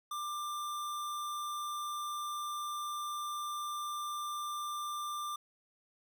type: tone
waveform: square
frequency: 1188 Hz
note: D6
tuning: 20 cents sharp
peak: -37 dBFS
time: 0.11-5.36 s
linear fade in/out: 5 ms
effects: none